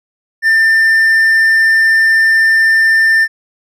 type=tone; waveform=triangle; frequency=1792 Hz; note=A6; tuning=31 cents sharp; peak=-5 dBFS; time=0.42-3.28 s; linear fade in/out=50 ms; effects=none